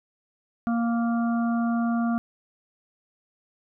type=harmonic tone; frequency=233.1 Hz; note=A#3; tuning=in tune; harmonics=1 / 3 / 5 / 6; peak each=-22 / -32 / -36 / -38 dBFS; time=0.67-2.18 s; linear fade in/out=0 ms; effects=none